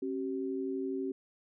sine tone pair together, 270.4 / 382.4 Hz, C#4 / G4, -43 / -43 cents, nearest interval tritone, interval 600 cents, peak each -35 / -35 dBFS, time 0.02-1.12 s, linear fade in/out 5 ms, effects none

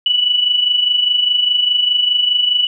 sine tone with amplitude modulation, 2956 Hz, F#7, 2 cents flat, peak -9 dBFS, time 0.06-2.67 s, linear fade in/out 2 ms, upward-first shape sine, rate 24.9 Hz, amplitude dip 60%, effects none

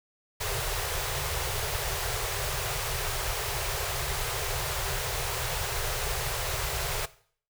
pink band-stop noise, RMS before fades -31 dBFS, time 0.4-7.06 s, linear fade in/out 10 ms, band 150 to 370 Hz, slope 96 dB/octave, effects noise-tail reverb RT60 0.5 s tail -17 dB re dry

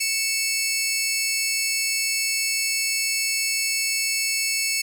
15% pulse tone pair together, 2217 / 2644 Hz, C#7 / E7, 0 / +5 cents, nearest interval minor third, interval 305 cents, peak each -18 dBFS, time 0-4.82 s, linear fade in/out 10 ms, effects none

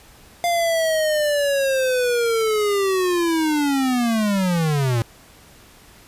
square linear sweep, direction down, 698.5 to 111.9 Hz, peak -18 dBFS, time 0.44-5.02 s, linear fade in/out 0 ms, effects pink hiss -48 dBFS RMS until 6.07 s + resampled to 32000 Hz

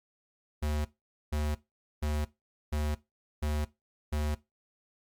square tone bursts, 75 Hz, D2, 37 cents sharp, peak -29 dBFS, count 6, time 0.62-4.35 s, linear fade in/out 10 ms, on 230 ms, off 470 ms, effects noise-tail reverb RT60 0.2 s tail -18 dB re dry + MP3 96 kbps

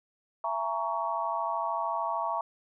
sine chord, A# half-diminished seventh, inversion second, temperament just, 671.3 / 839.1 / 932.3 / 1118.8 Hz, E5 / G#5 / A#5 / C#6, +31 / +18 / 0 / +16 cents, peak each -34 / -37 / -32 / -33 dBFS, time 0.44-2.41 s, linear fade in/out 2 ms, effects none

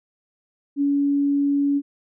sine tone, 283.1 Hz, C#4, 37 cents sharp, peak -17 dBFS, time 0.76-1.82 s, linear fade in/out 50 ms, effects none

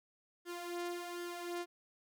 sawtooth tone with flanger, 349.2 Hz, F4, in tune, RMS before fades -42 dBFS, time 0.45-1.66 s, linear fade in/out 50 ms, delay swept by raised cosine 0.6 to 2.9 ms, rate 1.3 Hz, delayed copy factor +0.6, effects none

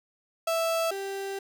35% pulse tone pair in turn, 659.3 / 392 Hz, E5 / G4, 0 / 0 cents, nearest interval major sixth, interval 900 cents, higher first, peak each -23 / -30 dBFS, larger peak first, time 0.47-0.91 / 0.91-1.39 s, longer second, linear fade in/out 5 ms, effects none

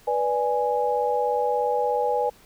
sine chord, G# diminished, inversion first, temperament equal with one note detuned, 490.5 / 587.3 / 830.6 Hz, B4 / D5 / G#5, -12 / 0 / 0 cents, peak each -24 / -28 / -24 dBFS, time 0.07-2.3 s, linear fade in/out 10 ms, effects pink hiss -54 dBFS RMS until 2.45 s

